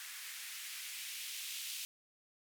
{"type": "noise with band-pass filter sweep", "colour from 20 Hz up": "violet", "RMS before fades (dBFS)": -45, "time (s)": [0, 1.85], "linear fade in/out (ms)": 0, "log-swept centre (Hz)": [1700, 3000], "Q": 1.7, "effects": []}